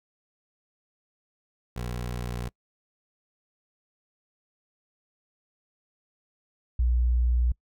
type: tone pair in turn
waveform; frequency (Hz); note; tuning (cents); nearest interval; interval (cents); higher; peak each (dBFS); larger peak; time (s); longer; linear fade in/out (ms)
20% pulse / sine; 60.4 / 60.4; B1 / B1; -38 / -38; unison; 0; neither; -26 / -20; second; 1.76-2.49 / 6.79-7.52; neither; 5
effects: noise-tail reverb RT60 0.1 s tail -25 dB re dry